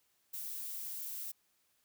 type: noise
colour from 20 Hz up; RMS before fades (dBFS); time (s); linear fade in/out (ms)
violet; -42; 0.33-1.32; 10
effects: white hiss -75 dBFS RMS until 1.84 s